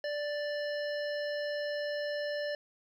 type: harmonic tone with a mistuned harmonic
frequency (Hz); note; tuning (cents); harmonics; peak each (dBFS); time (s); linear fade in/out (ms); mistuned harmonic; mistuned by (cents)
587; D5; -1; 1 / 3 / 5 / 7 / 9; -33 / -40 / -48 / -49 / -47; 0.04-2.55; 2; 7; +25
effects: 11-bit